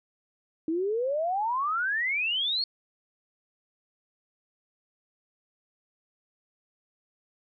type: exponential sweep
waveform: sine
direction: up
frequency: 311.1 to 4430 Hz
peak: -25 dBFS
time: 0.68-2.64 s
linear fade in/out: 2 ms
effects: none